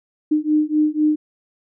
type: beating tone pair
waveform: sine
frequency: 302.5 / 306.5 Hz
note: D#4 / D#4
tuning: -49 / -26 cents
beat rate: 4 Hz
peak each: -18 dBFS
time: 0.31-1.16 s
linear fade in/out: 10 ms
effects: none